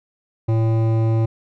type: tone with hard clipping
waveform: triangle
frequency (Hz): 112.4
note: A2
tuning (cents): +37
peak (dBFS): -17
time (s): 0.48-1.26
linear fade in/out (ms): 10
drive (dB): 17
effects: none

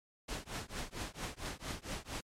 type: noise with tremolo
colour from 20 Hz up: pink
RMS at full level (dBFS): -38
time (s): 0.28-2.21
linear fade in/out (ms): 10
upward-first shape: triangle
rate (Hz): 4.4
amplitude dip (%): 100
effects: low-pass 9000 Hz 12 dB/octave + MP3 96 kbps

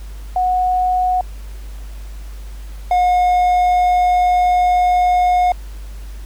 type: tone pair in turn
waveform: sine / triangle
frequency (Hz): 733 / 720.8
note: F#5 / F#5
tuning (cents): -16 / -45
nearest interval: unison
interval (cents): 29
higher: first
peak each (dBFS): -13 / -9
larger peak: second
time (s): 0.36-1.21 / 2.91-5.52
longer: second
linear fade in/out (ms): 2
effects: added 50 Hz sine -28 dBFS peak until 6.25 s + pink hiss -45 dBFS RMS until 6.25 s

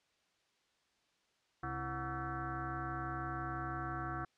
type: tone with frequency modulation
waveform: sine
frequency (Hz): 733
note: F#5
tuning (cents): -16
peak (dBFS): -37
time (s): 1.63-4.25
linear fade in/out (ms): 5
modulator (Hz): 200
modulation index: 4
effects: white hiss -75 dBFS RMS until 4.37 s + low-pass 5000 Hz 12 dB/octave

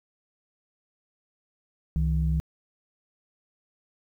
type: tone pair together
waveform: sine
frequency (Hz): 66.43 / 159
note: C2 / D#3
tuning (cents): +27 / +38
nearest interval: octave + minor third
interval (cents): 1511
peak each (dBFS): -23 / -25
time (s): 1.96-2.4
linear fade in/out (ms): 0
effects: tanh soft clip ceiling -14 dBFS + 10-bit

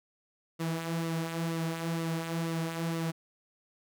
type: tone with flanger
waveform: sawtooth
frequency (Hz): 164.81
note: E3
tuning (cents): 0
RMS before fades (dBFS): -33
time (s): 0.59-3.12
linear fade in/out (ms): 20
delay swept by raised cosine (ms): 1.2 to 5.9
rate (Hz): 2.1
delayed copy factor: -0.5
effects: none

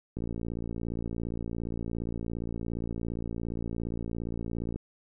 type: click train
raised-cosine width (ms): 3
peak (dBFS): -22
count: 264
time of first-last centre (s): 0.17-4.76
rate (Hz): 57.3
effects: none

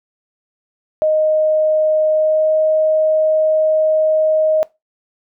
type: tone with pitch glide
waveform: sine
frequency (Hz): 621 to 625.3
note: D#5 to D#5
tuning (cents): -3 to +8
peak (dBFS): -11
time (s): 1.02-4.63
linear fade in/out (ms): 0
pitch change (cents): +11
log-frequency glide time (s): 2.11-2.55
effects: noise-tail reverb RT60 0.2 s tail -20 dB re dry

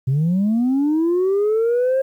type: linear sweep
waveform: sine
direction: up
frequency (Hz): 125.7 to 539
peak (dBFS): -13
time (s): 0.07-2.02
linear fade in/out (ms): 10
effects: tanh soft clip ceiling -13 dBFS + 9-bit

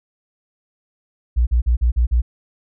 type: tone bursts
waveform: sine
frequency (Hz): 59.8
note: A#1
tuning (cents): +45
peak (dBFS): -12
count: 6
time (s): 1.36-2.22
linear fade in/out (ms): 20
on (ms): 110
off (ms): 40
effects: none

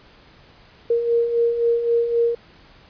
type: beating tone pair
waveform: sine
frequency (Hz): 465.1 / 468.9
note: A#4 / A#4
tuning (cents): -4 / +10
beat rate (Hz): 3.8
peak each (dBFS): -25 / -17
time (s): 0.9-2.35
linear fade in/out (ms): 5
effects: pink hiss -50 dBFS RMS until 2.89 s + resampled to 11025 Hz

